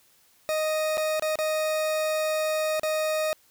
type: tone with dropouts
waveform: 40% pulse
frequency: 622.3 Hz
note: D#5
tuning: in tune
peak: -23 dBFS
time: 0.49-3.33 s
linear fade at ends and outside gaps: 0 ms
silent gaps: 0.972-0.978 / 1.196-1.223 / 1.356-1.388 / 2.796-2.833 s
effects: white hiss -61 dBFS RMS until 3.5 s